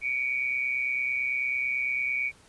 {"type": "tone pair together", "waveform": "sine", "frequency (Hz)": [2265, 2394], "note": ["C#7", "D7"], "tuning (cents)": [37, 33], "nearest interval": "minor second", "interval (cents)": 96, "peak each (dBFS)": [-27, -31], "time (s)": [0.01, 2.32], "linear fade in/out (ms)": 50, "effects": ["pink hiss -57 dBFS RMS until 2.48 s", "resampled to 24000 Hz"]}